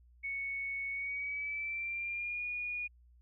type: tone with pitch glide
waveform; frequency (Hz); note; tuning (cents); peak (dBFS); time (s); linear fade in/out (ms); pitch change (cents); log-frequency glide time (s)
sine; 2217 to 2446; C#7 to D#7; 0 to -30; -35; 0.23-2.88; 20; +170; 0.9-2.45
effects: added 60 Hz sine -59 dBFS peak until 3.21 s